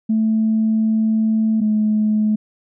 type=tone pair in turn; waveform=sine; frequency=220 / 214 Hz; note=A3 / A3; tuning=0 / -48 cents; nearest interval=unison; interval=48 cents; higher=first; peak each=-13 dBFS; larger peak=neither; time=0.09-1.61 / 1.61-2.36 s; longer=first; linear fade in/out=10 ms; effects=tanh soft clip ceiling -9 dBFS